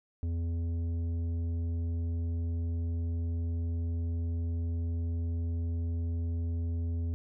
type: tone with tanh clipping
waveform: sine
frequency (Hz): 84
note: E2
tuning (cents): +33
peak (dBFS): -31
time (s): 0.23-7.14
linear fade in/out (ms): 0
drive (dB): 9
effects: none